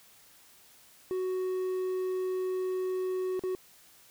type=tone with dropouts; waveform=triangle; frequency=371.1 Hz; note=F#4; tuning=5 cents sharp; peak=-27 dBFS; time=1.11-3.55 s; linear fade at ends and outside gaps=0 ms; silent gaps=3.394-3.437 s; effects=white hiss -58 dBFS RMS until 4.1 s